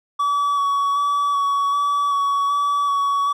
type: tone with vibrato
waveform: triangle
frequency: 1136 Hz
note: C#6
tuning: 42 cents sharp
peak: -15 dBFS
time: 0.19-3.33 s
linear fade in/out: 10 ms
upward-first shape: square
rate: 1.3 Hz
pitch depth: 15 cents each way
effects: none